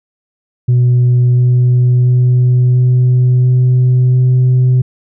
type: tone with pitch steps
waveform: sine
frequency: 123.47 / 124.19 / 124.9 / 125.63 / 126.36 / 127.09 Hz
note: B2 / B2 / B2 / B2 / B2 / C3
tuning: 0 / +10 / +20 / +30 / +40 / -50 cents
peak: -4 dBFS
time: 0.68-4.82 s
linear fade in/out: 10 ms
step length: 690 ms
effects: tanh soft clip ceiling -5 dBFS